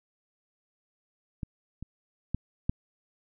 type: clicks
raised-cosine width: 5 ms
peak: -21 / -26 / -16 / -13 dBFS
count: 4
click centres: 1.432 / 1.826 / 2.346 / 2.695 s
effects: none